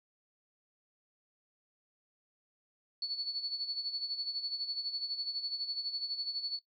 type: tone with tremolo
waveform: sine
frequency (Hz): 4435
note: C#8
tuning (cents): 0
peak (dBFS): -31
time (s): 3.02-6.59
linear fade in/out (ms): 2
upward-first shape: sine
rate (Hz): 12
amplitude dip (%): 65
effects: noise-tail reverb RT60 0.1 s tail -19 dB re dry